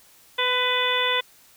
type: harmonic tone with a mistuned harmonic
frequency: 498.1 Hz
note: B4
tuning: 15 cents sharp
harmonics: 1 / 2 / 3 / 4 / 5 / 6 / 7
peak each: -28 / -27 / -30 / -27 / -30 / -31 / -25 dBFS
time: 0.38-1.21 s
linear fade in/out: 10 ms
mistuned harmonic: 2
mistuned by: +17 cents
effects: white hiss -54 dBFS RMS until 1.56 s